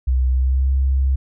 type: tone with pitch glide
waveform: sine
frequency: 64 to 66.87 Hz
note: C2 to C2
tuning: -38 to +38 cents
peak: -13 dBFS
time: 0.07-1.16 s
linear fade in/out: 10 ms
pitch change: +76 cents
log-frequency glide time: 0.31-0.69 s
effects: tanh soft clip ceiling -9 dBFS